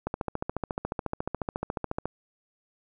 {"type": "click train", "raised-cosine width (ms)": 1, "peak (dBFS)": -15, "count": 29, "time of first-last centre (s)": [0.07, 2.056], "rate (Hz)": 14.1, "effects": []}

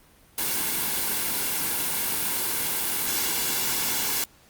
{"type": "noise with comb filter", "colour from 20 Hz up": "white", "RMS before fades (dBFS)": -26, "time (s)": [0.38, 4.24], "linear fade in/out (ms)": 2, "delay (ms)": 1.6, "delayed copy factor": -0.5, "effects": ["pink hiss -56 dBFS RMS until 4.49 s", "Opus 32 kbps"]}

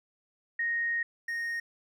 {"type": "tone pair in turn", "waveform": ["sine", "triangle"], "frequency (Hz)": [1864.7, 1858.1], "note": ["A#6", "A#6"], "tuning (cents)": [0, -6], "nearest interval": "unison", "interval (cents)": 6, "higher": "first", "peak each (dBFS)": [-27, -29], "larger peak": "first", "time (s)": [[0.59, 1.03], [1.28, 1.6]], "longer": "first", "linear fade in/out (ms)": 5, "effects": []}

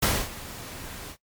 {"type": "noise with ADSR envelope", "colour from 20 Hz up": "pink", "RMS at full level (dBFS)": -21, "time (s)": [0.02, 1.17], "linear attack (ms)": 10, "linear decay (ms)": 250, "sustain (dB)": -18, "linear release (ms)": 72, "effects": ["noise-tail reverb RT60 0.1 s tail -18 dB re dry", "MP3 96 kbps"]}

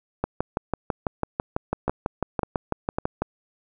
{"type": "two click trains", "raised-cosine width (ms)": 1, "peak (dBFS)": [-9, -10], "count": [19, 3], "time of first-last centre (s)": [[0.24, 3.22], [1.88, 2.985]], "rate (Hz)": [6.04, 1.81], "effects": []}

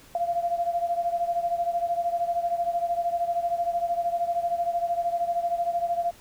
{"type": "beating tone pair", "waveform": "sine", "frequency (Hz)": [687, 700], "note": ["F5", "F5"], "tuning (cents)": [-29, 4], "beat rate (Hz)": 13, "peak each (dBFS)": [-25, -29], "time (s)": [0.15, 6.11], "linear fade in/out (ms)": 2, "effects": ["pink hiss -52 dBFS RMS until 6.2 s"]}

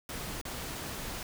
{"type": "noise with dropouts", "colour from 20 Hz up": "pink", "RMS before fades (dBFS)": -39, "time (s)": [0.09, 1.23], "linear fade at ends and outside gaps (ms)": 2, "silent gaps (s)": [0.414, 0.452], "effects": []}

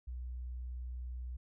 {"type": "tone", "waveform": "sine", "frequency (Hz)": 61.74, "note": "B1", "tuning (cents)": 0, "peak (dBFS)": -39, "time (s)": [0.07, 1.37], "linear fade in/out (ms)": 10, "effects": []}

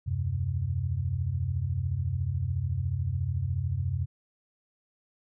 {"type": "tone cluster", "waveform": "sine", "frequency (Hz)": [78.6, 92.5, 129.6], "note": ["D#2", "F#2", "C3"], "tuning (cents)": [18, 0, -16], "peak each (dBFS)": [-35, -29, -31], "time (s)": [0.06, 4.06], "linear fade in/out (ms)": 20, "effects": []}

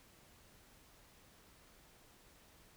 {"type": "silence", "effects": ["pink hiss -64 dBFS RMS until 2.76 s"]}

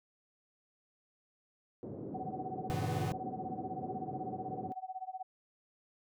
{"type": "band-pass noise", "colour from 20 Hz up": "white", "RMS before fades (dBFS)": -43, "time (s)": [1.83, 4.72], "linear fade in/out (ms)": 0, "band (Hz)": [110, 440], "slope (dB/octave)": 24}
{"type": "tone with tremolo", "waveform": "sine", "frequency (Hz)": 751, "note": "F#5", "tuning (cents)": 26, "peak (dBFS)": -36, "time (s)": [2.14, 5.23], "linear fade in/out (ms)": 10, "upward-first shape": "sine", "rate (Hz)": 16, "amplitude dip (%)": 95}
{"type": "chord", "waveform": "square", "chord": "G diminished seventh", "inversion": "none", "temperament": "equal", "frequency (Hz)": [98, 116.54, 138.59, 164.81], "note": ["G2", "Bb2", "Db3", "Fb3"], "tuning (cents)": [0, 0, 0, 0], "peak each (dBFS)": -40, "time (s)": [2.7, 3.12], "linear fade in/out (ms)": 0}
{"effects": []}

